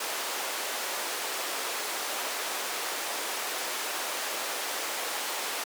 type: band-pass noise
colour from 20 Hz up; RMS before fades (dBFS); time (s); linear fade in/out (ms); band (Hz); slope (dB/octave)
pink; -33; 0-5.64; 5; 490 to 16000; 12
effects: high-pass 300 Hz 12 dB/octave